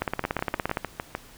two click trains, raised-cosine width 0.5 ms, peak -10 / -13 dBFS, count 14 / 7, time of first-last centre 0.02-0.771 / 0.24-1.15 s, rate 17.3 / 6.59 Hz, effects pink hiss -50 dBFS RMS until 1.37 s

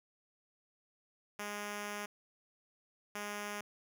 5% pulse tone bursts at uneven times, 206.5 Hz, G#3, 10 cents flat, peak -28 dBFS, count 2, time 1.39-2.06 / 3.15-3.61 s, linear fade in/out 5 ms, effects none

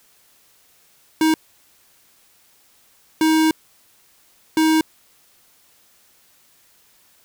square tone bursts at uneven times, 316.4 Hz, D#4, 29 cents sharp, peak -14 dBFS, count 3, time 1.21-1.34 / 3.21-3.51 / 4.57-4.81 s, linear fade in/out 2 ms, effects white hiss -56 dBFS RMS until 7.24 s

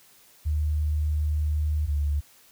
sine tone pair in turn, 75.8 / 72.94 Hz, D#2 / D2, -45 / -11 cents, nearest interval minor second, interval 66 cents, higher first, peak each -22 dBFS, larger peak neither, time 0.45-1.87 / 1.87-2.21 s, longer first, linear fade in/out 20 ms, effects white hiss -56 dBFS RMS until 2.51 s

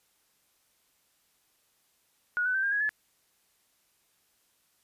sine tone with pitch steps, 1453 / 1502.5 / 1553.7 / 1606.6 / 1661.4 / 1718 Hz, F#6 / F#6 / G6 / G6 / G#6 / A6, -32 / +26 / -16 / +42 / 0 / -42 cents, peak -25 dBFS, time 2.37-2.892 s, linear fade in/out 0 ms, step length 87 ms, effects white hiss -70 dBFS RMS until 4.83 s + resampled to 32000 Hz

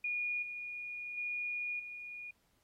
sine tone with level steps, 2441 Hz, D#7, 34 cents flat, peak -33 / -40 / -35 / -43 dBFS, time 0.04-2.31 s, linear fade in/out 5 ms, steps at 0.42 / 1.17 / 1.79 s, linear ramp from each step 10 ms, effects pink hiss -75 dBFS RMS until 2.63 s + AAC 48 kbps

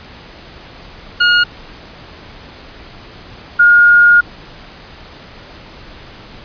sawtooth / sine tone pair in turn, 1433 / 1426.2 Hz, F6 / F6, +44 / +36 cents, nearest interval unison, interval 8 cents, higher first, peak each -4 dBFS, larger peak neither, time 1.2-1.44 / 3.59-4.21 s, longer second, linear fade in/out 10 ms, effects pink hiss -36 dBFS RMS until 6.44 s + resampled to 11025 Hz

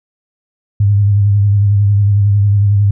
sine tone with vibrato, 101.5 Hz, G#2, 39 cents flat, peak -7 dBFS, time 0.8-2.91 s, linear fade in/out 5 ms, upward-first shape sine, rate 11 Hz, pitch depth 40 cents each way, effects none

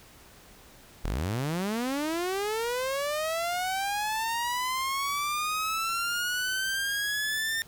sawtooth linear sweep, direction up, 32.21 to 1814 Hz, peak -24 dBFS, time 1.04-7.62 s, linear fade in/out 0 ms, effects pink hiss -53 dBFS RMS until 7.67 s

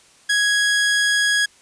sawtooth tone, 1661.2 Hz, G#6, in tune, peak -12 dBFS, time 0.29-1.46 s, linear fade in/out 10 ms, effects white hiss -52 dBFS RMS until 1.61 s + resampled to 22050 Hz

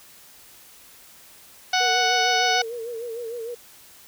harmonic tone, 740 Hz, F#5, in tune, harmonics 1 / 2 / 3 / 4 / 5 / 6 / 7 / 8, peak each -22 / -25 / -27 / -28 / -29 / -30 / -30 / -31 dBFS, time 1.73-2.62 s, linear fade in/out 5 ms
sine tone with vibrato, 466.2 Hz, A#4, in tune, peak -29 dBFS, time 1.8-3.55 s, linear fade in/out 10 ms, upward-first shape sine, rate 6.6 Hz, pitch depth 75 cents each way
effects white hiss -49 dBFS RMS until 4.07 s

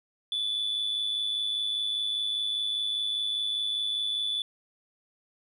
triangle tone with amplitude modulation, 3470 Hz, A7, 25 cents flat, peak -22 dBFS, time 0.32-4.42 s, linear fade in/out 2 ms, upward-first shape sine, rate 105 Hz, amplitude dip 55%, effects tanh soft clip ceiling -22 dBFS + resampled to 32000 Hz

